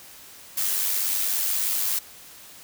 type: noise with amplitude modulation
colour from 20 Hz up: blue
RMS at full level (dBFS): -23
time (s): 0.57-1.99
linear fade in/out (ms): 5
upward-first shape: sine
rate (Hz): 96.7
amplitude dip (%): 40
effects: white hiss -46 dBFS RMS until 2.63 s